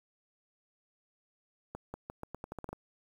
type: accelerating click train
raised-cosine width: 1 ms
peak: -26 dBFS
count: 11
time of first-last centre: 1.75-2.73 s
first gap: 190 ms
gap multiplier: 0.84
effects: 9-bit